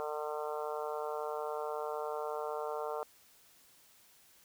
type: harmonic tone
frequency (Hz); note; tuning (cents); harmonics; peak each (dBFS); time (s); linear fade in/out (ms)
150.9; D3; +47; 3 / 4 / 5 / 6 / 7 / 8 / 9; -39 / -41 / -43 / -45 / -46 / -47 / -48; 0-3.03; 0
effects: white hiss -63 dBFS RMS until 4.44 s